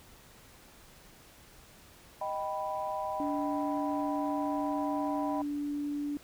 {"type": "chord", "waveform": "sine", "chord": "Eb augmented", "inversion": "none", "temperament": "equal with one note detuned", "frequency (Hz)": [622.3, 780.4, 987.8], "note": ["Eb5", "G5", "B5"], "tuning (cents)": [0, -8, 0], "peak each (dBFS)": -36, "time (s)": [2.21, 5.42], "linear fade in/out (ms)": 5}
{"type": "tone", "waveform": "sine", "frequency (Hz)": 290.4, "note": "D4", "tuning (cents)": -19, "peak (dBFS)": -31, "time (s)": [3.2, 6.17], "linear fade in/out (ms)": 0}
{"effects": ["tanh soft clip ceiling -21 dBFS", "pink hiss -56 dBFS RMS until 6.23 s"]}